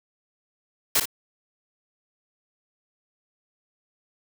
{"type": "noise with echo", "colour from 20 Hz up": "white", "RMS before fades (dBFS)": -20, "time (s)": [0.95, 1], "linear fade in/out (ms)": 5, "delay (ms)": 56, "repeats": 1, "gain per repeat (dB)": -8, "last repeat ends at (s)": 1.056, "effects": []}